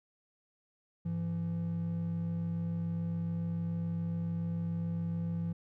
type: tone pair together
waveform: triangle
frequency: 101.9 / 168.92 Hz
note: G#2 / E3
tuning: -32 / +43 cents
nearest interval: major sixth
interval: 875 cents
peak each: -36 / -30 dBFS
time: 1.05-5.53 s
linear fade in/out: 10 ms
effects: tanh soft clip ceiling -25 dBFS